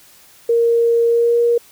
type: tone with pitch glide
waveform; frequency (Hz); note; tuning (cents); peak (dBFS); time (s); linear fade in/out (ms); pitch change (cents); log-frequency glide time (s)
sine; 466.2 to 472.4; A#4 to A#4; 0 to +23; -11; 0.49-1.58; 5; +23; 1.06-1.39
effects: white hiss -47 dBFS RMS until 1.71 s